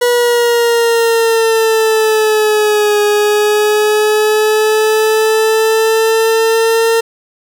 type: exponential two-way sweep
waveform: 40% pulse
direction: down then up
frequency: 486.5 to 415.3 to 456.2 Hz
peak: -8 dBFS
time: 0.01-7.01 s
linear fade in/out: 10 ms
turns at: 3.01 s
effects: none